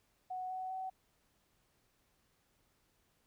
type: tone with pitch steps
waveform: sine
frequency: 740 / 747.3 / 754.7 Hz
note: F#5 / F#5 / F#5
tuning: 0 / +17 / +34 cents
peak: -38 dBFS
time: 0.3-0.9 s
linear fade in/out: 10 ms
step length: 200 ms
effects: pink hiss -75 dBFS RMS until 3.26 s